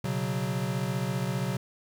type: chord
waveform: square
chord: B suspended second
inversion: none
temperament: equal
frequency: 123.47 / 138.59 / 185 Hz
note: B2 / C#3 / F#3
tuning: 0 / 0 / 0 cents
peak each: -33 dBFS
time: 0.04-1.57 s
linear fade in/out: 5 ms
effects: 10-bit